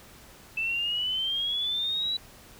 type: exponential sweep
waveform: sine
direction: up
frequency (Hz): 2637 to 3951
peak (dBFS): -26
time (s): 0.57-2.17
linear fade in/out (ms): 5
effects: pink hiss -51 dBFS RMS until 2.59 s